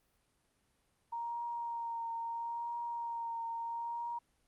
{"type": "tone with vibrato", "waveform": "sine", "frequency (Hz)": 932.3, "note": "A#5", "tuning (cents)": 0, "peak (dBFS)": -36, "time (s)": [1.12, 4.19], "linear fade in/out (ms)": 10, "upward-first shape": "triangle", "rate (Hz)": 0.75, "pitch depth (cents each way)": 24, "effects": ["pink hiss -75 dBFS RMS until 4.47 s", "Opus 32 kbps"]}